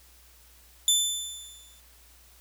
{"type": "tone with exponential decay", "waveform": "20% pulse", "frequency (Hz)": 3524, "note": "A7", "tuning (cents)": 2, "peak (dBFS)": -12, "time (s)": [0.88, 1.8], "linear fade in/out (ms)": 1, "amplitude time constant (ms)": 200, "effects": ["added 60 Hz sine -57 dBFS peak until 2.4 s", "white hiss -57 dBFS RMS until 2.4 s"]}